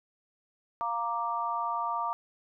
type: chord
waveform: sine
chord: Bb major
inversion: second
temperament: equal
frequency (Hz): 698.5 / 932.3 / 1174.7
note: F5 / Bb5 / D6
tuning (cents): 0 / 0 / 0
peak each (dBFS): -36 / -32 / -32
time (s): 0.81-2.13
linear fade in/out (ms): 0
effects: none